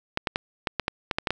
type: clicks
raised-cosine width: 0.3 ms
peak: -8 dBFS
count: 10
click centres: 0.174 / 0.272 / 0.359 / 0.672 / 0.797 / 0.881 / 1.112 / 1.185 / 1.272 / 1.306 s
effects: none